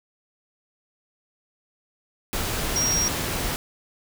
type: tone in noise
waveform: sine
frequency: 5630 Hz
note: F8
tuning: 13 cents sharp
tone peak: -21 dBFS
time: 2.76-3.08 s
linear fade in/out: 0 ms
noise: pink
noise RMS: -27 dBFS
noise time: 2.33-3.56 s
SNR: +3 dB
effects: none